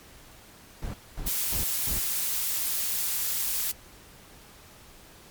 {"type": "noise bursts", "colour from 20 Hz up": "brown", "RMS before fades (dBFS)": -33, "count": 4, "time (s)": [0.82, 1.99], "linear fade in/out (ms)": 5, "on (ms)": 120, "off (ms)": 230}
{"type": "noise", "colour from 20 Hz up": "blue", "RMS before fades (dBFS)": -28, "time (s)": [1.26, 3.72], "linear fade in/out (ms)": 10}
{"effects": ["pink hiss -51 dBFS RMS until 5.3 s", "MP3 96 kbps"]}